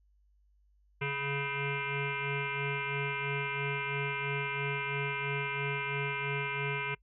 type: tone with frequency modulation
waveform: sine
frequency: 1263 Hz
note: D#6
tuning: 26 cents sharp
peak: -31 dBFS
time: 1.01-6.95 s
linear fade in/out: 10 ms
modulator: 281 Hz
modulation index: 5
effects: noise-tail reverb RT60 0.1 s tail -25 dB re dry + added 50 Hz sine -64 dBFS peak until 7.02 s